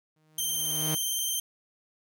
sawtooth tone with exponential growth, 155.56 Hz, D#3, in tune, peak -24 dBFS, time 0.16-0.95 s, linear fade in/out 5 ms, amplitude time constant 170 ms
10% pulse tone with vibrato, 3136 Hz, G7, in tune, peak -20 dBFS, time 0.38-1.4 s, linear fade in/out 5 ms, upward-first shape sine, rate 19 Hz, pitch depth 17 cents each way
effects none

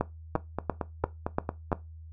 two click trains, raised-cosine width 1 ms, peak -11 / -15 dBFS, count 6 / 7, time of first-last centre 0.01-1.728 / 0.36-1.717 s, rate 2.91 / 4.42 Hz, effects noise-tail reverb RT60 0.2 s tail -17 dB re dry + added 80 Hz sine -43 dBFS peak until 2.12 s

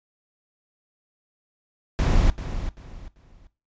brown noise with echo, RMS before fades -18 dBFS, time 1.99-2.3 s, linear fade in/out 0 ms, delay 390 ms, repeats 3, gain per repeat -11 dB, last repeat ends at 3.47 s, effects noise-tail reverb RT60 0.3 s tail -17 dB re dry + resampled to 16000 Hz

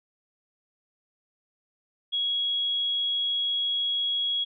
sine tone, 3322 Hz, G#7, in tune, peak -24 dBFS, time 2.12-4.45 s, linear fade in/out 20 ms, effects none

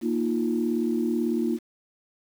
sine chord, Bb suspended fourth, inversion none, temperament equal, 233.1 / 311.1 / 349.2 Hz, Bb3 / Eb4 / F4, 0 / 0 / 0 cents, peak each -25 / -28 / -27 dBFS, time 0.01-1.59 s, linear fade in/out 50 ms, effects tanh soft clip ceiling -13 dBFS + 8-bit

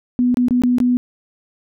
sine tone with dropouts, 246.9 Hz, B3, in tune, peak -12 dBFS, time 0.19-0.97 s, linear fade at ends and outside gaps 0 ms, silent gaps 0.344-0.371 / 0.484-0.508 / 0.62-0.636 / 0.784-0.802 s, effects none

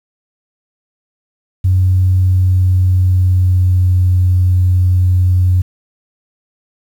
sine tone with pitch glide, 92.5 to 91.12 Hz, F#2 to F#2, 0 to -26 cents, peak -7 dBFS, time 1.64-5.62 s, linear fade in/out 10 ms, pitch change -26 cents, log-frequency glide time 2.2-4.23 s, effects tanh soft clip ceiling -3 dBFS + 7-bit

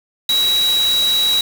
sine tone in noise, 3879 Hz, B7, 32 cents flat, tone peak -13 dBFS, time 0.29-1.41 s, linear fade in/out 2 ms, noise white, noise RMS -25 dBFS, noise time 0.29-1.41 s, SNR +9 dB, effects none

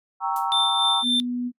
sine chord, G diminished seventh, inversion none, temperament equal, 784 / 932.3 / 1108.7 / 1318.5 Hz, G5 / Bb5 / Db6 / Fb6, 0 / 0 / 0 / 0 cents, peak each -27 / -26 / -30 / -29 dBFS, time 0.2-1.04 s, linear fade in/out 50 ms
violet noise with exponential decay, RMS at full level -31 dBFS, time 0.36-0.51 s, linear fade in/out 1 ms, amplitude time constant 31 ms
triangle tone with tremolo, 3568 Hz, A7, 23 cents sharp, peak -17 dBFS, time 0.52-1.2 s, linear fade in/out 0 ms, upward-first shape sine, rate 3.5 Hz, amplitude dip 40%
sine tone, 245.3 Hz, B3, 12 cents flat, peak -24 dBFS, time 1.02-1.52 s, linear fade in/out 50 ms
effects noise-tail reverb RT60 0.1 s tail -23 dB re dry + resampled to 32000 Hz

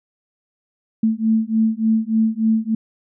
sine beating tone pair, 220 / 223.4 Hz, A3 / A3, 0 / +27 cents, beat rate 3.4 Hz, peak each -18 dBFS, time 1.03-2.75 s, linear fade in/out 5 ms, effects none

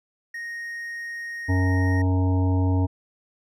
triangle tone, 1864.7 Hz, A#6, in tune, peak -29 dBFS, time 0.34-2.02 s, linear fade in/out 5 ms
harmonic tone, 92.5 Hz, F#2, in tune, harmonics 1 / 3 / 5 / 7 / 9 / 10, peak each -19 / -25 / -35 / -37 / -38 / -37 dBFS, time 1.48-2.87 s, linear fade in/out 20 ms
effects none

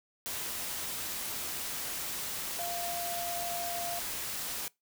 sine tone in noise, 694 Hz, F5, 11 cents flat, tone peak -36 dBFS, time 2.59-3.99 s, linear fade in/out 0 ms, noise white, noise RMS -37 dBFS, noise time 0.26-4.68 s, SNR -2 dB, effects noise-tail reverb RT60 0.2 s tail -24 dB re dry

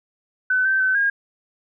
sine tone with pitch steps, 1511 / 1552 / 1526 / 1625 Hz, F#6 / G6 / G6 / G#6, +36 / -18 / -47 / -38 cents, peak -16 dBFS, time 0.5-1.1 s, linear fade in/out 5 ms, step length 150 ms, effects none

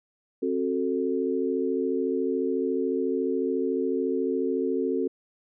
sine chord, F# diminished, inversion second, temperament just, 266.4 / 370 / 444 Hz, C4 / F#4 / A4, +31 / 0 / +16 cents, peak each -28 dBFS, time 0.42-5.08 s, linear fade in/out 10 ms, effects none

